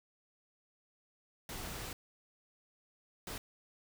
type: noise bursts at uneven times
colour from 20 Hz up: pink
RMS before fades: -43 dBFS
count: 2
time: 1.49-1.93 / 3.27-3.38 s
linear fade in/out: 2 ms
effects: none